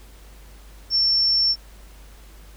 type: tone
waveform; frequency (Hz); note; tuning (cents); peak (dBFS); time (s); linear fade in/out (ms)
sine; 5420; E8; +47; -16; 0.9-1.56; 50
effects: added 50 Hz sine -43 dBFS peak until 2.56 s + pink hiss -51 dBFS RMS until 2.56 s